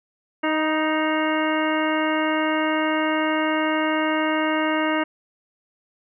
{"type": "harmonic tone with a mistuned harmonic", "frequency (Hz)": 311.1, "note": "D#4", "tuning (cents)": 0, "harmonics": [1, 2, 3, 4, 5, 6, 7, 9], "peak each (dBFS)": [-23, -26, -28, -29, -30, -31, -31, -33], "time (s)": [0.43, 5.04], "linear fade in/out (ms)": 10, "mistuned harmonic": 3, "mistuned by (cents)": 20, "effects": []}